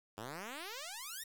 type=exponential sweep; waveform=5% pulse; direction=up; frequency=98.3 to 1915 Hz; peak=-32 dBFS; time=0.17-1.24 s; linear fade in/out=10 ms; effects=10-bit